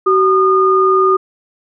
sine tone pair together, 379.4 / 1220 Hz, F#4 / D#6, +43 / -34 cents, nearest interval octave + minor sixth, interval 2023 cents, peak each -11 dBFS, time 0.06-1.17 s, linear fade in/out 10 ms, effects none

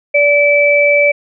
sine tone pair together, 579.5 / 2313 Hz, D5 / D7, -23 / -27 cents, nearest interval 2 octaves, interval 2396 cents, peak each -10 dBFS, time 0.14-1.12 s, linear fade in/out 10 ms, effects none

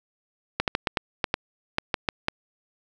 clicks, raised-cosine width 0.3 ms, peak -6 dBFS, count 11, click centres 0.6 / 0.678 / 0.751 / 0.872 / 0.972 / 1.242 / 1.341 / 1.784 / 1.942 / 2.088 / 2.284 s, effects none

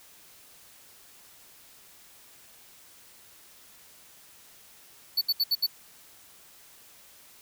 square tone bursts, 4470 Hz, C#8, 14 cents sharp, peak -22 dBFS, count 5, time 5.17-5.666 s, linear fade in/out 10 ms, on 44 ms, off 69 ms, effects white hiss -54 dBFS RMS until 7.41 s

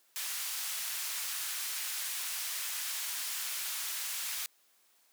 white band-pass noise, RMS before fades -37 dBFS, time 0.16-4.46 s, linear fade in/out 0 ms, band 1300 to 16000 Hz, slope 12 dB/octave, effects white hiss -68 dBFS RMS until 5.12 s + high-pass 300 Hz 12 dB/octave

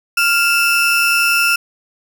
35% pulse tone pair together, 1393.8 / 2637 Hz, F6 / E7, -4 / 0 cents, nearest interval major seventh, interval 1104 cents, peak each -13 dBFS, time 0.17-1.56 s, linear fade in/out 5 ms, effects none

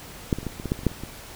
clicks, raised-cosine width 3 ms, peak -7 / -18 / -24 / -15 / -22 / -16 / -9 / -24 / -24 / -6 / -27 / -20 dBFS, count 12, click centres 0.328 / 0.386 / 0.43 / 0.467 / 0.599 / 0.657 / 0.719 / 0.791 / 0.834 / 0.867 / 0.916 / 1.036 s, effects pink hiss -42 dBFS RMS until 1.35 s

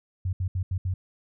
sine tone bursts at uneven times, 92.5 Hz, F#2, in tune, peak -24 dBFS, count 5, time 0.25-0.33 / 0.4-0.48 / 0.55-0.63 / 0.71-0.78 / 0.85-0.94 s, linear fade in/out 5 ms, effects none

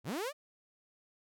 sawtooth linear sweep, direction up, 82.41 to 622.3 Hz, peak -31 dBFS, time 0.04-0.33 s, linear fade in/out 50 ms, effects none

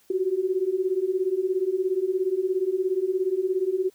sine beating tone pair, 363.5 / 380.5 Hz, F#4 / F#4, -31 / +48 cents, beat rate 17 Hz, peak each -26 / -24 dBFS, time 0.1-3.9 s, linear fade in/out 5 ms, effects white hiss -61 dBFS RMS until 3.94 s

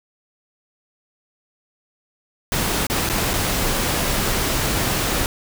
pink noise with dropouts, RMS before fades -21 dBFS, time 2.52-5.26 s, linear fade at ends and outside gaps 1 ms, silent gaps 2.868-2.899 / 3.091-3.098 / 3.334-3.338 s, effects none

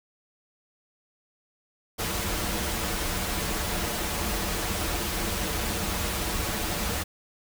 pink noise with comb filter, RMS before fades -29 dBFS, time 1.98-7.04 s, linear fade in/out 20 ms, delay 7.6 ms, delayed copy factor -0.6, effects none

